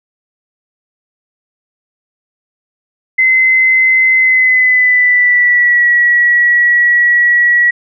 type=tone with pitch glide; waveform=sine; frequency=2053 to 1926.6 Hz; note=C7 to B6; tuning=-33 to -43 cents; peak=-6 dBFS; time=3.18-7.71 s; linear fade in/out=10 ms; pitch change=-110 cents; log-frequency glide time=4.17-5.86 s; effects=none